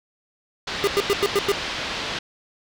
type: low-pass noise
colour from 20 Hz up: white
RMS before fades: -29 dBFS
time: 0.67-2.19 s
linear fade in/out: 5 ms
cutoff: 4400 Hz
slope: 24 dB/octave
type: tone bursts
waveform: square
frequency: 402.8 Hz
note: G4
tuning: 47 cents sharp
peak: -17 dBFS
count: 6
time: 0.84-1.518 s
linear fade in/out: 0 ms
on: 33 ms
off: 96 ms
effects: none